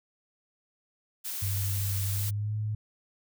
blue noise, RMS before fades -35 dBFS, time 1.24-2.31 s, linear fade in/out 20 ms
sine tone with pitch glide, 98 to 106.87 Hz, G2 to A2, 0 to -50 cents, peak -28 dBFS, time 1.42-2.75 s, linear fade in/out 5 ms, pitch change +150 cents, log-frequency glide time 2.08-2.54 s
effects none

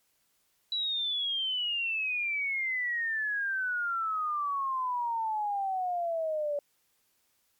sine exponential sweep, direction down, 3951 to 572 Hz, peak -28 dBFS, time 0.72-6.59 s, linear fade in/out 2 ms, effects white hiss -72 dBFS RMS until 7.59 s + MP3 96 kbps

